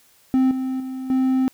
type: tone with level steps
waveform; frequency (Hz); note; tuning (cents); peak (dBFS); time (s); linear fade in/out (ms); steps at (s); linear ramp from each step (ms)
triangle; 260.8; C4; -5; -12 / -20 / -25 / -14; 0.34-1.48; 0; 0.51 / 0.8 / 1.1; 2
effects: white hiss -56 dBFS RMS until 1.53 s